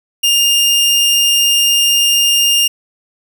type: tone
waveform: sawtooth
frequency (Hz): 2813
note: F7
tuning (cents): +12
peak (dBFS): -6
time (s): 0.23-2.68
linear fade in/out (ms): 10
effects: none